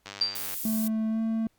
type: click train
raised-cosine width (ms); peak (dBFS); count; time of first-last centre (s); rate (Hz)
0.2; -22; 49; 0.06-0.541; 99.8
type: tone with exponential decay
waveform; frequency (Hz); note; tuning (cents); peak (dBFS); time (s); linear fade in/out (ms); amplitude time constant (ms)
sine; 4699; D8; 0; -19; 0.21-0.47; 5; 55
type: noise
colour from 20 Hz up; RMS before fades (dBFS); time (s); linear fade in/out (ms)
violet; -33; 0.35-0.88; 5
type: tone with pitch glide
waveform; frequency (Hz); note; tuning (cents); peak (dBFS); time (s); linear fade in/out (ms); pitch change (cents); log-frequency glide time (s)
triangle; 220 to 223.7; A3 to A3; 0 to +29; -23; 0.65-1.47; 2; +29; 1.09-1.2
effects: pink hiss -70 dBFS RMS until 1.58 s + Opus 48 kbps